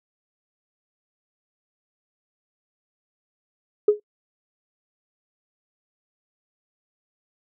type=tone with exponential decay; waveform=sine; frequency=418.4 Hz; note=G#4; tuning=13 cents sharp; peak=-8 dBFS; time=3.88-4 s; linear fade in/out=5 ms; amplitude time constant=26 ms; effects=noise-tail reverb RT60 0.1 s tail -26 dB re dry + tanh soft clip ceiling -5 dBFS